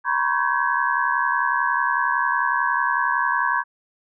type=tone cluster; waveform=sine; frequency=953 / 1024 / 1109 / 1543 / 1674 Hz; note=A#5 / C6 / C#6 / G6 / G#6; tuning=+38 / -38 / 0 / -28 / +13 cents; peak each=-25 dBFS; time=0.04-3.64 s; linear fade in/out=50 ms; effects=none